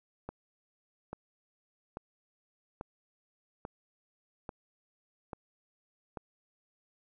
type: click train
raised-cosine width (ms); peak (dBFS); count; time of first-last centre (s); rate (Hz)
1; -25; 8; 0.29-6.172; 1.19
effects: none